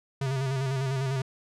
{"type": "tone with vibrato", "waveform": "square", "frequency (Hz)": 134, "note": "C3", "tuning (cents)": 42, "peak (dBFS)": -27, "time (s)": [0.21, 1.22], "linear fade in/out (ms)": 5, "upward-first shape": "square", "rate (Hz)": 10, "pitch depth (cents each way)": 43, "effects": ["low-pass 8000 Hz 12 dB/octave"]}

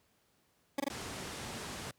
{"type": "tone bursts", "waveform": "20% pulse", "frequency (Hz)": 279.4, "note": "C#4", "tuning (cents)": 14, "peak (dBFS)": -25, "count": 3, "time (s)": [0.78, 0.885], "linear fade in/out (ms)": 5, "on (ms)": 21, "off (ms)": 21}
{"type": "low-pass noise", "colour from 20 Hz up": "pink", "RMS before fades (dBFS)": -42, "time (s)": [0.9, 1.91], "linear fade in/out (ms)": 2, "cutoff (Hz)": 10000, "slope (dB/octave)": 24}
{"effects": ["pink hiss -72 dBFS RMS until 1.98 s", "high-pass 80 Hz 12 dB/octave"]}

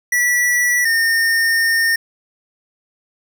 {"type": "tone pair in turn", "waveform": "square", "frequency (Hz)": [1951, 1825.4], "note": ["B6", "A#6"], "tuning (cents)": [-22, -37], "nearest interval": "minor second", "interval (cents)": 115, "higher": "first", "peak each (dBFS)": -14, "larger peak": "neither", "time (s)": [[0.12, 0.85], [0.85, 1.96]], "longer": "second", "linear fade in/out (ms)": 5, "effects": []}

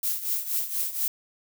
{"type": "noise with tremolo", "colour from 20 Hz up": "violet", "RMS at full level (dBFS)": -25, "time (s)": [0.03, 1.08], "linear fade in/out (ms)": 2, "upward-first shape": "triangle", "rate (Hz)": 4.2, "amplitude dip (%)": 80, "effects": []}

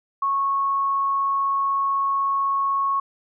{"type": "tone", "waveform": "sine", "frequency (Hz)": 1101, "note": "C#6", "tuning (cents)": -12, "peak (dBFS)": -19, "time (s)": [0.22, 3], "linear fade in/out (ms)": 5, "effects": []}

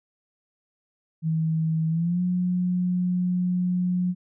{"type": "tone with pitch glide", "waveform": "sine", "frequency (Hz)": [160.4, 180.04], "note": ["E3", "F#3"], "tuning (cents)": [-47, -47], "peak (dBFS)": -21, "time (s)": [1.22, 4.15], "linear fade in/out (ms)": 50, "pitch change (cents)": 200, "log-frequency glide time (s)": [1.89, 2.21], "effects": []}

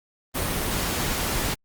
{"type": "noise", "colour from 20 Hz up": "pink", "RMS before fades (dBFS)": -26, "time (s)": [0.34, 1.55], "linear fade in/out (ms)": 20, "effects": ["Opus 32 kbps"]}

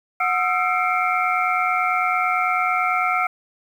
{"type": "tone cluster", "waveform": "sine", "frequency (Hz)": [733, 1261, 1350, 2144, 2320], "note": ["F#5", "D#6", "E6", "C7", "D7"], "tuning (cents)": [-16, 23, 41, 42, -22], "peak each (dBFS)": [-23, -27, -22, -25, -27], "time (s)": [0.2, 3.27], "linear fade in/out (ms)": 5, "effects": ["8-bit"]}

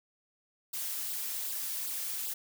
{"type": "noise with flanger", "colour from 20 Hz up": "blue", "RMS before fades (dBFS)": -36, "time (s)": [0.73, 2.34], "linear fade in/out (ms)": 10, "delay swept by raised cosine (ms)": [0.23, 5.53], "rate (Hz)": 2.6, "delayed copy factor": 0.7, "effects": []}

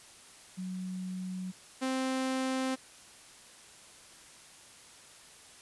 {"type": "tone pair in turn", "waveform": ["sine", "sawtooth"], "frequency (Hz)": [185, 261.6], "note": ["F#3", "C4"], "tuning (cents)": [0, 0], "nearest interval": "tritone", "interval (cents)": 600, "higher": "second", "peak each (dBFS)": [-35, -26], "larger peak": "second", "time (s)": [[0.57, 1.52], [1.81, 2.76]], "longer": "neither", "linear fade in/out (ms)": 20, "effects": ["white hiss -54 dBFS RMS until 5.61 s", "resampled to 24000 Hz"]}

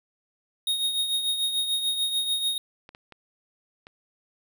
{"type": "tone with tremolo", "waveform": "square", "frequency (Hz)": 3729, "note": "A#7", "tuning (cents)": 0, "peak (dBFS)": -22, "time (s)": [0.67, 2.58], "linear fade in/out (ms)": 2, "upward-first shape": "triangle", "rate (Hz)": 6.8, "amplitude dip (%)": 60}
{"type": "clicks", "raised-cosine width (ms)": 0.3, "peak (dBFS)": -29, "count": 4, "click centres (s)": [2.891, 2.949, 3.123, 3.869]}
{"effects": []}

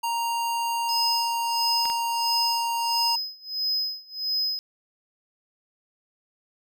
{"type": "tone", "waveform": "square", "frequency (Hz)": 932.3, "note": "A#5", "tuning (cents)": 0, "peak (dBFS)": -25, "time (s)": [0.03, 3.16], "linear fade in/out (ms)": 10}
{"type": "tone with tremolo", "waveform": "triangle", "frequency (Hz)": 5060, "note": "D#8", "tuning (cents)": 28, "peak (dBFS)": -21, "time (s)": [0.89, 4.59], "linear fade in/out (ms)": 0, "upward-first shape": "sine", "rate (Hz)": 1.5, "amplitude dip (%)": 95}
{"type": "clicks", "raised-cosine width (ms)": 0.3, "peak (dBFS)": -20, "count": 2, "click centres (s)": [1.855, 1.9]}
{"effects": []}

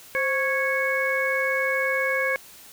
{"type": "harmonic tone with a mistuned harmonic", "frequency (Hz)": 552, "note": "C#5", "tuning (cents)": -7, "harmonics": [1, 2, 3, 4], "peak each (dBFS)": [-26, -32, -26, -26], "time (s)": [0.15, 2.36], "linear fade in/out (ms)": 0, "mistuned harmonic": 1, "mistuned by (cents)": -84, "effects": ["white hiss -47 dBFS RMS until 2.72 s"]}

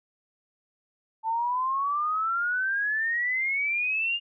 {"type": "exponential sweep", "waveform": "sine", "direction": "up", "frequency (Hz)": [880, 2849], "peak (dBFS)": -24, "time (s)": [1.23, 4.2], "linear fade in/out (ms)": 50, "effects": []}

